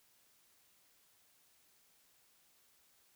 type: silence
effects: white hiss -70 dBFS RMS until 3.15 s